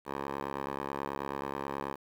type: tone with band-pass filter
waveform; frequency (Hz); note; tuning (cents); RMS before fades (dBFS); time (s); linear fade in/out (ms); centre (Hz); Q
10% pulse; 69.3; C#2; 0; -37; 0.05-1.97; 50; 840; 1.4
effects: 9-bit